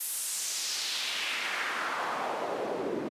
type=noise with band-pass filter sweep; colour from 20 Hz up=pink; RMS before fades=-33 dBFS; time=0-3.09 s; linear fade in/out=10 ms; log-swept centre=12000 to 310 Hz; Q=1.7; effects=high-pass 200 Hz 12 dB/octave + resampled to 32000 Hz